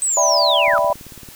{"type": "linear sweep", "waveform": "sine", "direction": "down", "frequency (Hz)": [8300, 1174.7], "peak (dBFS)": -16, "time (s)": [0.02, 0.78], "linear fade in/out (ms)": 0}
{"type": "chord", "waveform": "sine", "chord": "E minor seventh", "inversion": "third", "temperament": "equal", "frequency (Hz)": [587.3, 659.3, 784, 987.8], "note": ["D5", "E5", "G5", "B5"], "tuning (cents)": [0, 0, 0, 0], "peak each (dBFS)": [-19, -19, -24, -19], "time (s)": [0.17, 0.93], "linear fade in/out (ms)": 2}
{"type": "click train", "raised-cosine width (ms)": 3, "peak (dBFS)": -26, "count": 12, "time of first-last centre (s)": [0.68, 1.288], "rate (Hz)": 18.1}
{"effects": ["white hiss -41 dBFS RMS until 1.35 s"]}